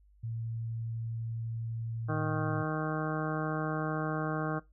sine tone, 114 Hz, A#2, 38 cents flat, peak -34 dBFS, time 0.23-2.63 s, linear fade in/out 10 ms
harmonic tone, 155.56 Hz, D#3, in tune, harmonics 1 / 2 / 3 / 4 / 5 / 7 / 8 / 9 / 10, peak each -34 / -37 / -39 / -40 / -41 / -42 / -43 / -44 / -44 dBFS, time 2.08-4.6 s, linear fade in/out 20 ms
effects noise-tail reverb RT60 0.2 s tail -19 dB re dry + added 50 Hz sine -59 dBFS peak until 4.72 s

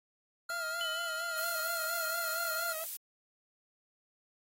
square tone, 1400 Hz, F6, 4 cents sharp, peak -36 dBFS, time 0.49-2.73 s, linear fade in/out 5 ms
sawtooth tone with vibrato, 656 Hz, E5, 9 cents flat, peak -37 dBFS, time 0.5-2.84 s, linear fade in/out 0 ms, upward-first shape sine, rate 4.3 Hz, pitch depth 68 cents each way
sine tone with exponential decay, 3000 Hz, F#7, 23 cents sharp, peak -34 dBFS, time 0.81-1.87 s, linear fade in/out 0 ms, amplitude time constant 230 ms
violet noise, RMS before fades -38 dBFS, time 1.37-2.97 s, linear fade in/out 5 ms
effects AAC 48 kbps

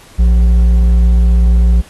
sine tone with hard clipping, 58.6 Hz, A#1, 10 cents sharp, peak -7 dBFS, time 0.18-1.82 s, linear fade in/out 20 ms, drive 5 dB, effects pink hiss -41 dBFS RMS until 1.89 s + AAC 32 kbps

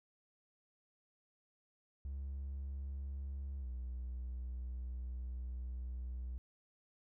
triangle tone with pitch glide, 68.5 to 62.09 Hz, C#2 to B1, -20 to +10 cents, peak -37 dBFS, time 2.05-6.38 s, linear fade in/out 0 ms, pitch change -170 cents, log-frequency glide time 3.6-3.66 s, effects tanh soft clip ceiling -35 dBFS

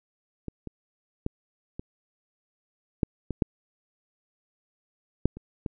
clicks, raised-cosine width 3 ms, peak -21 / -23 / -15 / -22 / -9 / -17 / -8 / -7 / -27 / -18 dBFS, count 10, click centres 0.483 / 0.673 / 1.264 / 1.795 / 3.032 / 3.307 / 3.422 / 5.256 / 5.37 / 5.662 s, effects none

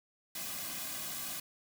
white noise with comb filter, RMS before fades -40 dBFS, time 0.35-1.4 s, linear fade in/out 5 ms, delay 2.2 ms, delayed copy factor -0.8, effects none

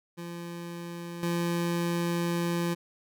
25% pulse tone with level steps, 171.6 Hz, F3, 30 cents flat, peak -33 / -23 dBFS, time 0.17-2.75 s, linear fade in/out 20 ms, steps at 1.23 s, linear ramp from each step 2 ms, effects none

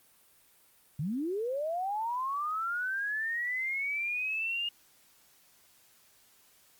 sine linear sweep, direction up, 131.4 to 2852 Hz, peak -30 dBFS, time 0.99-4.69 s, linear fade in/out 5 ms, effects white hiss -63 dBFS RMS until 6.79 s + Opus 32 kbps

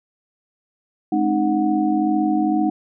sine tone cluster, 213 / 266.5 / 308.6 / 735 Hz, G#3 / C4 / D#4 / F#5, +44 / +32 / -14 / -12 cents, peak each -23 / -26 / -18 / -24 dBFS, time 1.12-2.7 s, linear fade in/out 5 ms, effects none

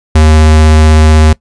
square tone with vibrato, 77.78 Hz, D#2, in tune, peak -3 dBFS, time 0.15-1.33 s, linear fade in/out 5 ms, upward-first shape sine, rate 16 Hz, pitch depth 8 cents each way, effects noise-tail reverb RT60 0.1 s tail -20 dB re dry + resampled to 22050 Hz

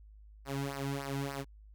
sawtooth tone with flanger, 138.59 Hz, C#3, in tune, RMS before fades -37 dBFS, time 0.45-1.45 s, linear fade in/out 50 ms, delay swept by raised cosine 0.28 to 1.78 ms, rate 3.4 Hz, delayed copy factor -0.85, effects added 52 Hz sine -52 dBFS peak until 1.74 s

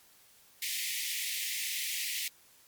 pink high-pass noise, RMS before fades -35 dBFS, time 0.62-2.28 s, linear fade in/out 2 ms, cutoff 1900 Hz, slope 96 dB/octave, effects white hiss -61 dBFS RMS until 2.67 s + MP3 96 kbps

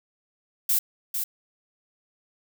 violet noise with echo, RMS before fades -22 dBFS, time 0.69-0.79 s, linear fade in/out 5 ms, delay 450 ms, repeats 1, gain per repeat -6 dB, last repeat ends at 1.24 s, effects none

